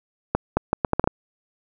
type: accelerating click train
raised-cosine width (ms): 1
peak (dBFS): -4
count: 8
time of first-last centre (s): 0.35-1.075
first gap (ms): 220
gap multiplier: 0.73
effects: none